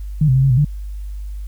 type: tone with pitch steps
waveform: sine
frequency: 152.7 / 129.5 / 132.7 / 136.3 / 124.3 / 146.7 Hz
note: D#3 / C3 / C3 / C#3 / B2 / D3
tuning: -32 / -17 / +25 / -29 / +12 / -2 cents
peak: -10 dBFS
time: 0.21-0.648 s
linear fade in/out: 5 ms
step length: 73 ms
effects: added 50 Hz sine -25 dBFS peak until 1.47 s + white hiss -55 dBFS RMS until 1.47 s